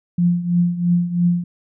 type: tone with tremolo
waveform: sine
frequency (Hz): 174.61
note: F3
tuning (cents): 0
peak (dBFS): -11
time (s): 0.18-1.44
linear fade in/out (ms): 5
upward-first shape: triangle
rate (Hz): 3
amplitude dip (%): 80
effects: none